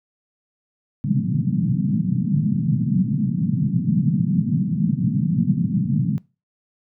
white band-pass noise, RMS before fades -20 dBFS, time 1.04-6.18 s, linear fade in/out 0 ms, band 120 to 220 Hz, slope 48 dB/octave, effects noise-tail reverb RT60 0.3 s tail -23 dB re dry

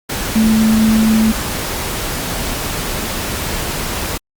sine tone in noise, 220 Hz, A3, in tune, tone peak -9 dBFS, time 0.35-1.32 s, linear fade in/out 10 ms, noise pink, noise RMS -21 dBFS, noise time 0.09-4.18 s, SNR +9 dB, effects Opus 48 kbps

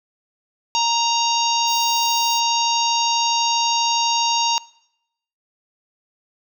harmonic tone, 932.3 Hz, A#5, in tune, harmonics 1 / 3 / 4 / 5 / 6 / 7, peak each -19 / -24 / -25 / -26 / -27 / -27 dBFS, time 0.75-4.58 s, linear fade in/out 0 ms
violet noise with tremolo, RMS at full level -33 dBFS, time 1.66-2.41 s, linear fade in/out 50 ms, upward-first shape triangle, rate 14 Hz, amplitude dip 25%
effects noise-tail reverb RT60 0.8 s tail -22 dB re dry

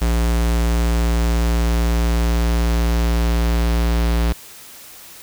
square tone with low-pass filter sweep, 58 Hz, A#1, 8 cents flat, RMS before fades -17 dBFS, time 0.01-4.33 s, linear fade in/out 10 ms, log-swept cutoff 9100 to 4800 Hz, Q 1.2, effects white hiss -40 dBFS RMS until 5.22 s

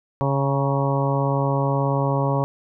harmonic tone with a mistuned harmonic, 138.59 Hz, C#3, in tune, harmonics 1 / 2 / 3 / 4 / 5 / 6 / 7 / 8, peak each -21 / -28 / -29 / -26 / -32 / -32 / -28 / -31 dBFS, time 0.21-2.44 s, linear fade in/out 0 ms, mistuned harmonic 7, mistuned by -33 cents, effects none

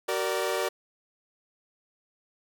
sawtooth chord, Gb augmented, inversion none, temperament equal with one note detuned, 378.4 / 466.2 / 587.3 Hz, Gb4 / Bb4 / D5, +39 / 0 / 0 cents, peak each -27 dBFS, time 0.08-0.69 s, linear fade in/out 10 ms, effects none

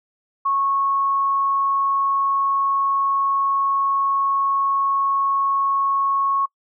sine tone, 1100 Hz, C#6, 14 cents flat, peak -17 dBFS, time 0.45-6.46 s, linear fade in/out 10 ms, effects noise-tail reverb RT60 0.1 s tail -24 dB re dry

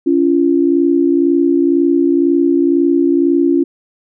sine tone pair together, 280.6 / 342.6 Hz, C#4 / F4, +21 / -33 cents, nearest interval minor third, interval 346 cents, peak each -12 / -12 dBFS, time 0.06-3.64 s, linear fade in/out 10 ms, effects none

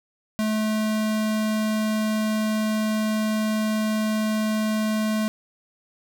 square tone, 216.1 Hz, A3, 31 cents flat, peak -22 dBFS, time 0.39-5.28 s, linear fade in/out 0 ms, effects none

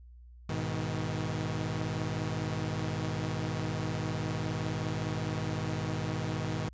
sawtooth chord, G# minor, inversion none, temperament equal with one note detuned, 103.83 / 123.47 / 158.19 Hz, G#2 / B2 / D#3, 0 / 0 / +29 cents, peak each -32 / -33 / -31 dBFS, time 0.49-6.69 s, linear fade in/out 5 ms, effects added 60 Hz sine -49 dBFS peak until 6.73 s + resampled to 16000 Hz

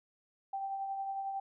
sine tone with tremolo, 782 Hz, G5, 4 cents flat, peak -33 dBFS, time 0.53-1.4 s, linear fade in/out 5 ms, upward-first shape triangle, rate 11 Hz, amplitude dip 40%, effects none

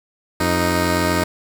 10% pulse tone pair together, 87.8 / 310.8 Hz, F2 / D#4, +10 / -2 cents, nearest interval octave + minor seventh, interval 2188 cents, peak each -11 dBFS, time 0.4-1.24 s, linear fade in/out 5 ms, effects none

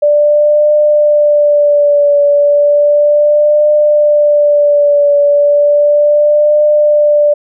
sine tone with vibrato, 587.3 Hz, D5, in tune, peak -5 dBFS, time 0.02-7.34 s, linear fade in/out 10 ms, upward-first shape triangle, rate 0.34 Hz, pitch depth 35 cents each way, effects none

